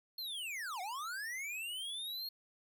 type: linear two-way sweep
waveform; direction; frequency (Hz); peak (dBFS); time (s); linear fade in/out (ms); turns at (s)
square; down then up; 4313 to 698.5 to 4313; -40; 0.18-2.29; 5; 0.81
effects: none